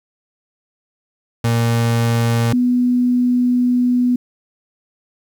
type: tone pair in turn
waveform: 35% pulse / sine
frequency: 116.54 / 246.9 Hz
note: A#2 / B3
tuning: 0 / 0 cents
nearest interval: octave + minor second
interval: 1300 cents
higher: second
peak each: -12 dBFS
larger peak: neither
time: 1.44-2.53 / 2.53-4.16 s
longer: second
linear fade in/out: 5 ms
effects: 8-bit